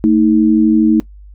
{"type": "tone pair together", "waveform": "sine", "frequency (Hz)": [223.2, 315.6], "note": ["A3", "D#4"], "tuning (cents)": [25, 25], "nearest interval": "tritone", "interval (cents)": 600, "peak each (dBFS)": -10, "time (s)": [0.04, 1], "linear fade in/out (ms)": 0, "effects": ["noise-tail reverb RT60 0.1 s tail -20 dB re dry", "added 50 Hz sine -34 dBFS peak until 1.34 s"]}